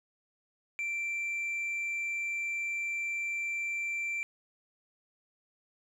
triangle tone with tanh clipping, 2349 Hz, D7, in tune, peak -32 dBFS, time 0.79-4.23 s, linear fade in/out 0 ms, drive 7 dB, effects none

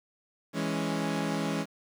sawtooth chord, C# minor, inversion first, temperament equal, 164.81 / 207.7 / 277.2 Hz, E3 / G#3 / C#4, 0 / 0 / 0 cents, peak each -29 dBFS, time 0.53-1.66 s, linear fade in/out 50 ms, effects low-pass 8000 Hz 12 dB/octave + 9-bit

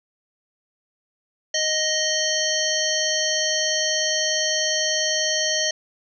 harmonic tone, 622.3 Hz, D#5, in tune, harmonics 1 / 3 / 5 / 7 / 9 / 10, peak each -27 / -27 / -27 / -27 / -27 / -27 dBFS, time 1.54-5.71 s, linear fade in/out 5 ms, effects none

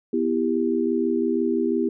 sine chord, E minor, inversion second, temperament just, 247.2 / 329.6 / 395.6 Hz, B3 / E4 / G4, +2 / 0 / +16 cents, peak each -24 dBFS, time 0.13-1.89 s, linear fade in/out 5 ms, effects none

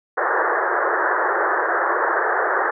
white band-pass noise, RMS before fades -20 dBFS, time 0.17-2.71 s, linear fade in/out 10 ms, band 340 to 1800 Hz, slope 96 dB/octave, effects none

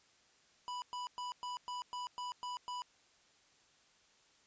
square tone bursts, 987.8 Hz, B5, in tune, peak -40 dBFS, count 9, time 0.68-2.82 s, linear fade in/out 0 ms, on 140 ms, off 110 ms, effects white hiss -68 dBFS RMS until 4.46 s + resampled to 16000 Hz

